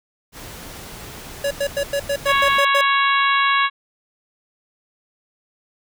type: noise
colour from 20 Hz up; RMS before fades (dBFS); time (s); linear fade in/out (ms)
pink; -36; 0.32-2.62; 50
type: tone bursts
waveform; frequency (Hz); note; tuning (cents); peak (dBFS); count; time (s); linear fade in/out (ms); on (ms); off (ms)
square; 564; C#5; +30; -19; 9; 1.44-2.812; 5; 68; 95
type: harmonic tone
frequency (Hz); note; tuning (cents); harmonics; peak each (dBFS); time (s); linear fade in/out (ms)
554.4; C#5; 0; 2 / 3 / 4 / 5 / 6 / 7; -17 / -21 / -23 / -25 / -27 / -28; 2.25-3.7; 50
effects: none